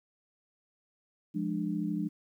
sine chord, D diminished, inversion first, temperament equal with one note detuned, 174.61 / 207.7 / 297.9 Hz, F3 / Ab3 / D4, 0 / 0 / +25 cents, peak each -34 dBFS, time 1.34-2.09 s, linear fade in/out 20 ms, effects 11-bit

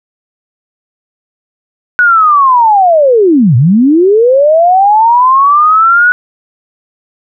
sine linear two-way sweep, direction down then up, 1481 to 110.8 to 1481 Hz, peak -3 dBFS, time 1.99-6.12 s, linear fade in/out 0 ms, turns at 3.56 s, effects none

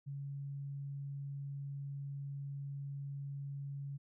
sine tone, 140 Hz, C#3, 18 cents sharp, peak -40 dBFS, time 0.06-3.98 s, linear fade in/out 20 ms, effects none

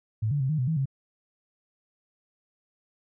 sine tone with pitch steps, 108.9 / 144.6 / 132.3 / 154.9 / 126.4 / 160.5 / 135.5 Hz, A2 / D3 / C3 / D#3 / B2 / E3 / C#3, -17 / -27 / +20 / -7 / +41 / -46 / -39 cents, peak -23 dBFS, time 0.22-0.857 s, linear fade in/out 10 ms, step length 91 ms, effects none

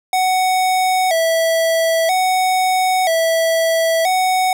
square tone with vibrato, 698.5 Hz, F5, in tune, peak -14 dBFS, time 0.13-4.53 s, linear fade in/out 2 ms, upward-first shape square, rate 0.51 Hz, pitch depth 110 cents each way, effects none

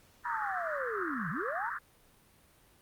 pink band-pass noise, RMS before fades -37 dBFS, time 0.24-1.79 s, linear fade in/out 20 ms, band 1100 to 1800 Hz, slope 96 dB/octave
sine linear two-way sweep, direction down then up, 980 to 142.8 to 980 Hz, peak -35 dBFS, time 0.25-1.7 s, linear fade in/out 5 ms, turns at 1.3 s
effects pink hiss -63 dBFS RMS until 2.81 s + Opus 48 kbps

